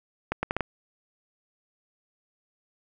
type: accelerating click train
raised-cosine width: 0.5 ms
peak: -11 dBFS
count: 5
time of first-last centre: 0.32-0.607 s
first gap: 110 ms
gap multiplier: 0.72
effects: none